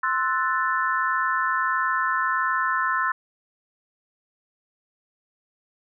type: chord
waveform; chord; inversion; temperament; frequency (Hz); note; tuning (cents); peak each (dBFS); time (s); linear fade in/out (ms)
sine; F# half-diminished seventh; second; equal; 1046.5 / 1318.5 / 1480 / 1760; C6 / E6 / F#6 / A6; 0 / 0 / 0 / 0; -25 / -26 / -28 / -27; 0.03-3.12; 5
effects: none